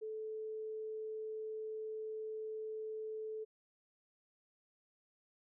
sine tone, 435.7 Hz, A4, 17 cents flat, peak -40 dBFS, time 0.01-3.45 s, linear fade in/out 20 ms, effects none

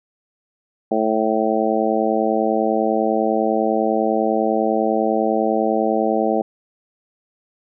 harmonic tone, 110 Hz, A2, in tune, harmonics 2 / 3 / 4 / 5 / 6 / 7, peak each -23 / -23 / -23 / -23 / -23 / -23 dBFS, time 0.91-6.42 s, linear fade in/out 5 ms, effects none

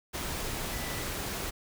sine tone in noise, 1979 Hz, B6, 3 cents sharp, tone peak -45 dBFS, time 0.71-1.04 s, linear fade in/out 20 ms, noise pink, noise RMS -35 dBFS, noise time 0.13-1.51 s, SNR -13 dB, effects none

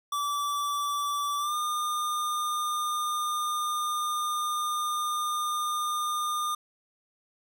square tone with pitch glide, 1158 to 1212.1 Hz, D6 to D#6, -25 to -46 cents, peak -28 dBFS, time 0.12-6.55 s, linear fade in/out 5 ms, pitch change +79 cents, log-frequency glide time 1.38-1.55 s, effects none

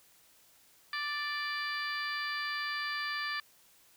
harmonic tone, 587.3 Hz, D5, in tune, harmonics 2 / 3 / 4 / 5 / 6 / 7 / 8, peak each -39 / -36 / -42 / -47 / -46 / -48 / -42 dBFS, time 0.93-3.4 s, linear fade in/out 2 ms, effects white hiss -63 dBFS RMS until 3.96 s

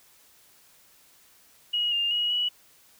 sine tone with pitch steps, 2896 / 2808 / 2898 / 2935 Hz, F#7 / F7 / F#7 / F#7, -38 / +9 / -37 / -15 cents, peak -23 dBFS, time 1.73-2.49 s, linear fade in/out 10 ms, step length 190 ms, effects white hiss -58 dBFS RMS until 2.99 s

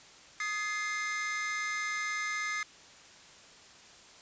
45% pulse chord, Ab major, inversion second, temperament equal with one note detuned, 1244.5 / 1705 / 2093 Hz, Eb6 / Ab6 / C7, 0 / +45 / 0 cents, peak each -38 / -39 / -34 dBFS, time 0.4-2.63 s, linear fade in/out 2 ms, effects white hiss -54 dBFS RMS until 4.21 s + resampled to 16000 Hz

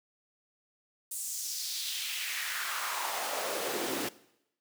pink noise with high-pass filter sweep, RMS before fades -35 dBFS, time 1.11-4.09 s, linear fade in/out 5 ms, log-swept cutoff 8900 to 260 Hz, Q 2.2, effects noise-tail reverb RT60 0.8 s tail -19 dB re dry

